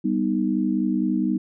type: chord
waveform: sine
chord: G augmented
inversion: none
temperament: equal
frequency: 196 / 246.9 / 311.1 Hz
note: G3 / B3 / D#4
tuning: 0 / 0 / 0 cents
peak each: -24 dBFS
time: 0.04-1.38 s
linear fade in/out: 10 ms
effects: none